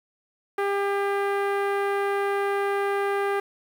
sawtooth tone with low-pass filter, 400 Hz, G4, 35 cents sharp, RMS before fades -25 dBFS, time 0.58-3.4 s, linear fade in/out 5 ms, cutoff 1800 Hz, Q 1.3, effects 8-bit

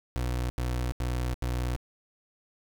30% pulse tone bursts, 61.4 Hz, B1, 9 cents flat, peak -25 dBFS, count 4, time 0.16-1.763 s, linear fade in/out 0 ms, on 340 ms, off 81 ms, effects none

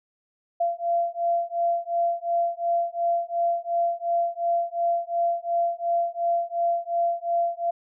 sine beating tone pair, 684 / 686.8 Hz, F5 / F5, -36 / -29 cents, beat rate 2.8 Hz, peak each -25 dBFS, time 0.6-7.71 s, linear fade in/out 10 ms, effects none

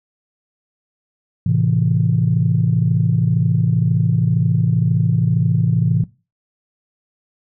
sine chord, A minor, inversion none, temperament just, 110 / 132 / 165 Hz, A2 / C3 / E3, 0 / +16 / +2 cents, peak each -17 dBFS, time 1.46-6.04 s, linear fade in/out 5 ms, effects noise-tail reverb RT60 0.3 s tail -20 dB re dry + tanh soft clip ceiling -4 dBFS

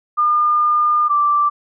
sine tone pair in turn, 1209 / 1171.9 Hz, D6 / D6, +50 / -4 cents, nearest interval minor second, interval 54 cents, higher first, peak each -12 dBFS, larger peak neither, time 0.17-1.09 / 1.09-1.5 s, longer first, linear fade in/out 20 ms, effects none

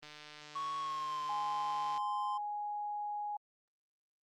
click train, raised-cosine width 0.2 ms, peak -33 dBFS, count 293, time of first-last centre 0.03-1.977 s, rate 150 Hz
triangle tone with pitch glide, 1108.7 to 1040.4 Hz, C#6 to C6, 0 to -10 cents, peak -34 dBFS, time 0.55-2.38 s, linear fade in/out 10 ms, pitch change -110 cents, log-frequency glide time 0.79-1.2 s
sine tone, 830.6 Hz, G#5, in tune, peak -36 dBFS, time 1.29-3.37 s, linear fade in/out 5 ms
effects Opus 24 kbps

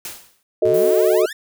white noise with exponential decay, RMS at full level -28 dBFS, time 0.05-0.43 s, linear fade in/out 1 ms, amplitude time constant 82 ms
sine chord, D# diminished, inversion first, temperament equal, 370 / 440 / 622.3 Hz, F#4 / A4 / D#5, 0 / 0 / 0 cents, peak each -17 / -17 / -17 dBFS, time 0.62-1.26 s, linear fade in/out 5 ms
sawtooth exponential sweep, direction up, 100.9 to 1864.7 Hz, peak -25 dBFS, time 0.65-1.33 s, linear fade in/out 5 ms
violet noise, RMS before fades -31 dBFS, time 0.74-1.22 s, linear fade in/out 2 ms
effects none

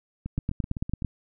two click trains, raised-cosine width 5 ms, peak -14 / -20 dBFS, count 7 / 7, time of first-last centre 0.38-1.047 / 0.26-1.022 s, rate 8.99 / 7.87 Hz, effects none

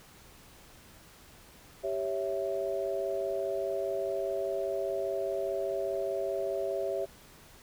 sine chord, C# diminished, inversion second, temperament equal, 392 / 554.4 / 659.3 Hz, G4 / C#5 / E5, 0 / 0 / 0 cents, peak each -34 dBFS, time 1.83-7.06 s, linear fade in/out 20 ms, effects pink hiss -55 dBFS RMS until 7.62 s

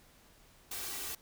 white noise with comb filter, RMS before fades -40 dBFS, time 0.71-1.15 s, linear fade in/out 5 ms, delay 2.6 ms, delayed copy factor +0.6, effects pink hiss -62 dBFS RMS until 1.21 s

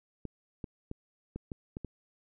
clicks, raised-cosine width 3 ms, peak -25 dBFS, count 7, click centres 0.253 / 0.642 / 0.914 / 1.36 / 1.518 / 1.769 / 1.847 s, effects none

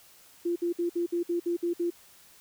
sine tone bursts, 345 Hz, F4, 21 cents flat, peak -25 dBFS, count 9, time 0.45-1.904 s, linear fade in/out 10 ms, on 110 ms, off 58 ms, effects white hiss -56 dBFS RMS until 2.4 s

